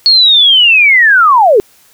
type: linear sweep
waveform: sine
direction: down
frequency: 4380 to 374 Hz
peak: -3 dBFS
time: 0.06-1.6 s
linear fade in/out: 0 ms
effects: white hiss -46 dBFS RMS until 1.93 s